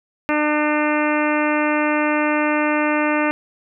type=harmonic tone; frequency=300 Hz; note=D4; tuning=37 cents sharp; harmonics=1 / 2 / 3 / 4 / 5 / 6 / 7 / 8 / 9; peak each=-20 / -23 / -25 / -26 / -27 / -28 / -28 / -29 / -30 dBFS; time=0.29-3.31 s; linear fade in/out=0 ms; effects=none